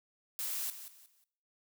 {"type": "noise with echo", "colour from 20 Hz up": "blue", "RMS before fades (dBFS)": -37, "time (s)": [0.39, 0.7], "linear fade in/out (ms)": 0, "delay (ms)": 180, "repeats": 3, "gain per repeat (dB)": -11, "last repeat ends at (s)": 1.24, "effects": ["noise-tail reverb RT60 0.6 s tail -18 dB re dry"]}